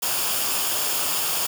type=noise with comb filter; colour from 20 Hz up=white; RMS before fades=-24 dBFS; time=0.02-1.47 s; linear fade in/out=10 ms; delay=0.5 ms; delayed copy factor=-0.5; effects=none